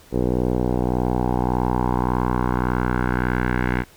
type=tone with low-pass filter sweep; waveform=10% pulse; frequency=61.74 Hz; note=B1; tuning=in tune; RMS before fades=-21 dBFS; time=0.11-3.85 s; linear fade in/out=50 ms; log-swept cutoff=510 to 1900 Hz; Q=2.9; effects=pink hiss -50 dBFS RMS until 3.96 s